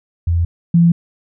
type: tone pair in turn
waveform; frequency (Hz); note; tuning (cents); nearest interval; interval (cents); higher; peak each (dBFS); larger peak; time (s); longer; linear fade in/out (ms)
sine; 84.9 / 169.8; F2 / F3; -48 / -48; octave; 1200; second; -12 / -7; second; 0.27-0.45 / 0.74-0.92; neither; 5
effects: none